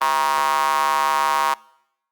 square tone with high-pass filter, 72.7 Hz, D2, 17 cents flat, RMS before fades -19 dBFS, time 0.01-1.54 s, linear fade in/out 5 ms, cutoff 1000 Hz, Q 7.1, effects noise-tail reverb RT60 0.8 s tail -24 dB re dry + Opus 32 kbps

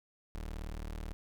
30% pulse tone, 38.25 Hz, D#1, 29 cents flat, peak -36 dBFS, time 0.35-1.13 s, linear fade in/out 0 ms, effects 11-bit

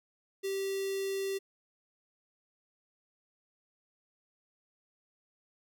square tone with notch filter, 390 Hz, G4, 9 cents flat, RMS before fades -34 dBFS, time 0.43-1.39 s, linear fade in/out 20 ms, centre 1100 Hz, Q 0.99, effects none

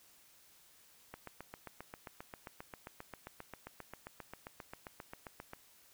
click train, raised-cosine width 0.5 ms, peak -30 dBFS, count 34, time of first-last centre 1.14-5.534 s, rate 7.51 Hz, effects white hiss -64 dBFS RMS until 5.93 s

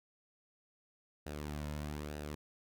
sawtooth tone with flanger, 74.4 Hz, D2, 23 cents sharp, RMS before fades -42 dBFS, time 1.26-2.35 s, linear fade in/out 5 ms, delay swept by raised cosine 0.9 to 2.6 ms, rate 1.1 Hz, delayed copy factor -0.55, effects none

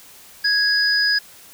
sine tone pair together, 1661.2 / 4970 Hz, G#6 / D#8, 0 / -3 cents, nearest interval octave + perfect fifth, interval 1897 cents, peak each -18 dBFS, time 0.44-1.19 s, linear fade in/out 10 ms, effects white hiss -45 dBFS RMS until 1.53 s

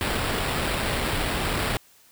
pink noise with sample-and-hold, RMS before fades -26 dBFS, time 0.01-1.77 s, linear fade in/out 0 ms, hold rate 6300 Hz, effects white hiss -56 dBFS RMS until 2.11 s

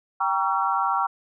sine chord, G diminished seventh, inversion none, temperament just, 784 / 940.8 / 1128.9 / 1354.7 Hz, G5 / Bb5 / Db6 / Fb6, 0 / +16 / +31 / +47 cents, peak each -26 dBFS, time 0.2-1.07 s, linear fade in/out 10 ms, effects none

